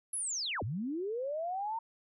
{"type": "linear two-way sweep", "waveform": "sine", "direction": "down then up", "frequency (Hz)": [11175, 87.31, 927], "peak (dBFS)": -33, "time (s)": [0.13, 1.79], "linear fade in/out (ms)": 5, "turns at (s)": 0.63, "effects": []}